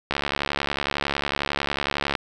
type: click train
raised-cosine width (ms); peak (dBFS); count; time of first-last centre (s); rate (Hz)
0.3; -7; 146; 0.11-2.152; 71
effects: none